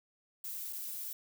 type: noise with dropouts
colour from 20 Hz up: violet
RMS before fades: -41 dBFS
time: 0.44-1.13 s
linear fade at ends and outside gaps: 2 ms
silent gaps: 0.727-0.731 s
effects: none